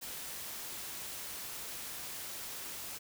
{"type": "noise", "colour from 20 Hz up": "white", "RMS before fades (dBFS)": -43, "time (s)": [0.01, 2.99], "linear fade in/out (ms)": 20, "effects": []}